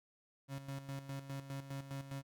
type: tone with tremolo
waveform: 35% pulse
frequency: 137.4 Hz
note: C#3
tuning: 15 cents flat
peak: -39 dBFS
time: 0.48-2.23 s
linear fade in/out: 50 ms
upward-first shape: square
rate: 4.9 Hz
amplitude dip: 65%
effects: none